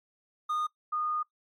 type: tone pair in turn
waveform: triangle / sine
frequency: 1227 / 1227 Hz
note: D#6 / D#6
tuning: -25 / -25 cents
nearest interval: unison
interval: 0 cents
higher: neither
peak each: -26 / -28 dBFS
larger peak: first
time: 0.49-0.67 / 0.92-1.23 s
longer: second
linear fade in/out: 10 ms
effects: noise-tail reverb RT60 0.1 s tail -18 dB re dry + MP3 64 kbps